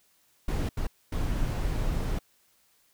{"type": "noise bursts at uneven times", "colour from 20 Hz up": "brown", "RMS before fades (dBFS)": -28, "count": 3, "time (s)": [[0.48, 0.69], [0.77, 0.87], [1.12, 2.19]], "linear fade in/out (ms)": 5, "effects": ["white hiss -66 dBFS RMS until 2.93 s"]}